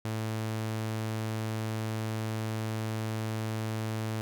sawtooth tone, 110 Hz, A2, in tune, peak -27 dBFS, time 0.05-4.21 s, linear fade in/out 0 ms, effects none

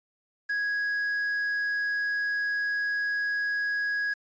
triangle tone with quantisation, 1660 Hz, G#6, 1 cent flat, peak -24 dBFS, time 0.49-4.14 s, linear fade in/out 10 ms, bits 8, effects resampled to 16000 Hz

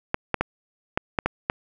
clicks, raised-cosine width 0.5 ms, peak -6 dBFS, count 7, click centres 0.144 / 0.343 / 0.41 / 0.975 / 1.188 / 1.26 / 1.499 s, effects none

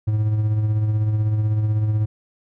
triangle tone with tremolo, 107.2 Hz, A2, 45 cents flat, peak -13 dBFS, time 0.07-2.06 s, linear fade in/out 10 ms, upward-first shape triangle, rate 16 Hz, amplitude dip 45%, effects none

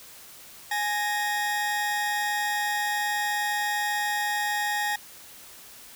40% pulse tone pair together, 830.6 / 1858.7 Hz, G#5 / A#6, 0 / -6 cents, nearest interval octave + major second, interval 1394 cents, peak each -27 dBFS, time 0.71-4.96 s, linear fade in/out 5 ms, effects white hiss -47 dBFS RMS until 5.95 s

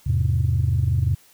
sine chord, E augmented, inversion none, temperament just, 82.41 / 103.01 / 128.76 Hz, E2 / G#2 / B#2, 0 / -14 / -27 cents, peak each -21 dBFS, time 0.06-1.15 s, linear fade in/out 10 ms, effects tanh soft clip ceiling -10 dBFS + white hiss -54 dBFS RMS until 1.33 s

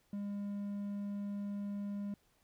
triangle tone, 202.5 Hz, G#3, 43 cents flat, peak -35 dBFS, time 0.13-2.14 s, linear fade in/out 2 ms, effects pink hiss -73 dBFS RMS until 2.43 s

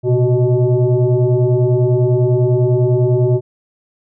sine tone with frequency modulation, 120 Hz, B2, 49 cents flat, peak -10 dBFS, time 0.03-3.41 s, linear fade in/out 50 ms, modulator 250 Hz, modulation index 1.4, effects none

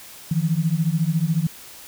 sine beating tone pair, 155.56 / 169.56 Hz, D#3 / E3, 0 / +49 cents, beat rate 14 Hz, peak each -21 / -21 dBFS, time 0.31-1.47 s, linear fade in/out 5 ms, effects white hiss -42 dBFS RMS until 1.87 s

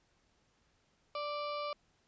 harmonic tone, 587.3 Hz, D5, in tune, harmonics 1 / 2 / 4 / 5 / 6 / 7 / 8 / 9, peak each -39 / -39 / -48 / -52 / -55 / -53 / -52 / -58 dBFS, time 1.15-1.73 s, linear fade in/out 2 ms, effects pink hiss -73 dBFS RMS until 2.07 s + resampled to 16000 Hz

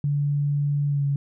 sine tone with pitch glide, 144.2 to 140.91 Hz, D3 to C#3, -31 to +29 cents, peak -20 dBFS, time 0.04-1.16 s, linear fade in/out 2 ms, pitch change -40 cents, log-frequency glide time 0.87-1.04 s, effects none

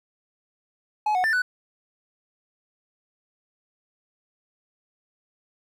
triangle tone with pitch steps, 848 / 735 / 1778 / 1490 Hz, G#5 / F#5 / A6 / F#6, +36 / -12 / +18 / +12 cents, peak -18 dBFS, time 1.06-1.42 s, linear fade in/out 5 ms, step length 90 ms, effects 10-bit

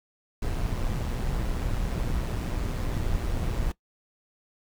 brown noise with amplitude modulation, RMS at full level -26 dBFS, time 0.42-3.72 s, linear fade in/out 5 ms, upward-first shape sine, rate 121 Hz, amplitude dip 45%, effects noise-tail reverb RT60 0.1 s tail -19 dB re dry

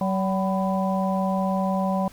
harmonic tone with a mistuned harmonic, 189.9 Hz, F#3, 45 cents sharp, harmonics 1 / 3 / 4 / 5, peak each -23 / -28 / -29 / -30 dBFS, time 0.01-2.08 s, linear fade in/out 2 ms, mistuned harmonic 5, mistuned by +82 cents, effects pink hiss -50 dBFS RMS until 2.12 s

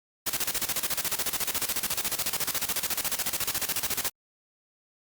white noise with tremolo, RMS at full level -27 dBFS, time 0.26-4.1 s, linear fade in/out 10 ms, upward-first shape square, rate 14 Hz, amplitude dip 75%, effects Opus 48 kbps

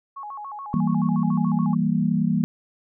sine tone with vibrato, 960 Hz, B5, 49 cents flat, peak -32 dBFS, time 0.16-1.75 s, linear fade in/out 10 ms, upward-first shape square, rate 7 Hz, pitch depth 240 cents each way
sine chord, E diminished, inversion none, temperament equal, 164.81 / 196 / 233.1 Hz, E3 / G3 / Bb3, 0 / 0 / 0 cents, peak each -23 dBFS, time 0.74-2.44 s, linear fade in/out 0 ms
effects none

